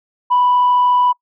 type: tone with frequency modulation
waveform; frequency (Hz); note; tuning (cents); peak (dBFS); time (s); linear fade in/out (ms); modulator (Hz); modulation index
sine; 987.8; B5; 0; -9; 0.3-1.13; 20; 33.9; 0.23
effects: noise-tail reverb RT60 0.1 s tail -25 dB re dry + tanh soft clip ceiling -7 dBFS